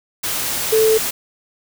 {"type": "tone in noise", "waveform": "sine", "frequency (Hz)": 440, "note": "A4", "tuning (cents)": 0, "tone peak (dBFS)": -11, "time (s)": [0.72, 0.98], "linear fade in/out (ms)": 10, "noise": "white", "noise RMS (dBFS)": -22, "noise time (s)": [0.23, 1.11], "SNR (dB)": 8, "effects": []}